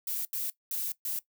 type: noise bursts at uneven times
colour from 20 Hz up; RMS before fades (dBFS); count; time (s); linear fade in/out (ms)
violet; -33; 4; 0.07-0.25 / 0.33-0.5 / 0.71-0.92 / 1.05-1.19; 2
effects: noise-tail reverb RT60 0.1 s tail -18 dB re dry